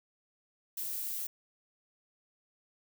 violet noise, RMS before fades -37 dBFS, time 0.77-1.27 s, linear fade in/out 5 ms, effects none

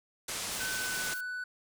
white low-pass noise, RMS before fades -37 dBFS, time 0.28-1.14 s, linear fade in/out 5 ms, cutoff 10000 Hz, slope 24 dB/octave
blue noise with tremolo, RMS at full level -44 dBFS, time 0.51-1.21 s, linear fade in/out 5 ms, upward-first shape square, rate 9.7 Hz, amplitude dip 25%
triangle tone with pitch glide, 1517 to 1489.2 Hz, F#6 to F#6, +43 to +11 cents, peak -33 dBFS, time 0.6-1.44 s, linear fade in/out 5 ms, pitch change -32 cents, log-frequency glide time 0.73-1.18 s
effects none

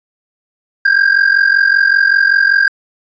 triangle ring-modulated tone, 1600 Hz, G6, 35 cents sharp, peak -3 dBFS, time 0.85-2.68 s, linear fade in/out 2 ms, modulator 22.6 Hz, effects resampled to 16000 Hz

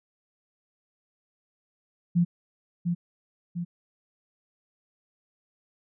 sine tone with echo, 173.2 Hz, F3, 14 cents flat, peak -18 dBFS, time 2.15-2.25 s, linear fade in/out 20 ms, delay 700 ms, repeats 2, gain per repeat -5 dB, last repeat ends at 3.65 s, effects none

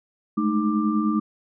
sine tone cluster, 206.9 / 216.8 / 309.3 / 1184 Hz, G#3 / A3 / D#4 / D6, -6 / -25 / -10 / +14 cents, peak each -29 / -22 / -24 / -29 dBFS, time 0.37-1.2 s, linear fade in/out 10 ms, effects none

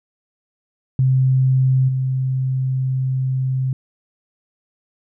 sine tone with level steps, 130.81 Hz, C3, in tune, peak -12 / -17 dBFS, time 0.99-3.73 s, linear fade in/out 2 ms, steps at 1.88 s, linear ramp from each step 10 ms, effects none

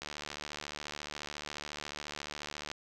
click train, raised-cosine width 0.2 ms, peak -22 dBFS, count 201, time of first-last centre 0.02-2.715 s, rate 74.2 Hz, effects none

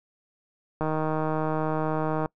click train, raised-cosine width 1 ms, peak -14 dBFS, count 227, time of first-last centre 0.81-2.259 s, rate 156 Hz, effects noise-tail reverb RT60 0.1 s tail -25 dB re dry

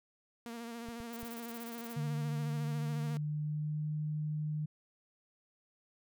sawtooth tone with vibrato, 233.1 Hz, A#3, in tune, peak -38 dBFS, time 0.46-3.17 s, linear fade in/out 0 ms, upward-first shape sine, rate 14 Hz, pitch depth 35 cents each way
clicks, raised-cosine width 5 ms, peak -36 dBFS, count 3, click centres 0.887 / 1.003 / 1.231 s
violet noise bursts, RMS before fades -49 dBFS, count 14, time 1.13-1.931 s, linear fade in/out 0 ms, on 34 ms, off 25 ms
sine tone with pitch glide, 148.3 to 152.12 Hz, D3 to D#3, +17 to -39 cents, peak -33 dBFS, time 1.96-4.66 s, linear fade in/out 10 ms, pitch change +44 cents, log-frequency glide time 2.72-3.88 s
effects none

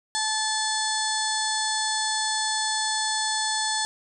harmonic tone with a mistuned harmonic, 870 Hz, A5, 20 cents flat, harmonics 1 / 2 / 4 / 5 / 6 / 7 / 8 / 9 / 10, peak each -29 / -31 / -32 / -31 / -35 / -37 / -38 / -34 / -33 dBFS, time 0.15-3.85 s, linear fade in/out 0 ms, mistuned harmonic 7, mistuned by +23 cents, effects none

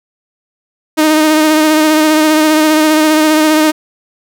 sawtooth tone with vibrato, 309.8 Hz, D#4, 7 cents flat, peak -3 dBFS, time 0.97-3.72 s, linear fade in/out 20 ms, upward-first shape sine, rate 15 Hz, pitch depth 26 cents each way, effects none

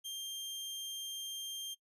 sawtooth tone, 3183 Hz, G7, 26 cents sharp, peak -36 dBFS, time 0.04-1.75 s, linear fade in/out 20 ms, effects noise-tail reverb RT60 0.1 s tail -20 dB re dry + resampled to 32000 Hz

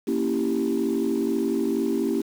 sine chord, A# diminished seventh, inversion none, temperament equal, 233.1 / 277.2 / 329.6 / 392 Hz, A#3 / C#4 / E4 / G4, 0 / 0 / 0 / 0 cents, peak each -26 dBFS, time 0.07-2.22 s, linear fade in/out 10 ms, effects tanh soft clip ceiling -15 dBFS + 7-bit

